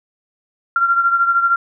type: beating tone pair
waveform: sine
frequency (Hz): 1376 / 1389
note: F6 / F6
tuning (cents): -26 / -10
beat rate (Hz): 13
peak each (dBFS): -13 / -20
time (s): 0.76-1.56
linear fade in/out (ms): 2
effects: none